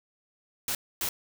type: noise bursts at uneven times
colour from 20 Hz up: white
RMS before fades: -30 dBFS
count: 2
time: 0.68-0.75 / 1.01-1.09 s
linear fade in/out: 2 ms
effects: none